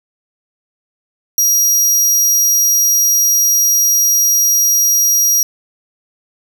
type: tone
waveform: sawtooth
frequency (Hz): 5730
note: F8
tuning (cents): +44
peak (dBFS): -7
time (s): 1.38-5.43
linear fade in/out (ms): 2
effects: 8-bit